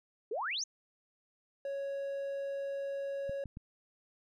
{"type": "exponential sweep", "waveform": "sine", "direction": "up", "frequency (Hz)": [388.7, 6700], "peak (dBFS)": -33, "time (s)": [0.31, 0.64], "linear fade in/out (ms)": 5}
{"type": "tone", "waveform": "triangle", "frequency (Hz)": 554.4, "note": "C#5", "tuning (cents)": 0, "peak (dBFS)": -33, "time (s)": [1.65, 3.44], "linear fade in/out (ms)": 2}
{"type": "clicks", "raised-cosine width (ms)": 5, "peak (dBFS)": -32, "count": 3, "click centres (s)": [3.295, 3.457, 3.571]}
{"effects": []}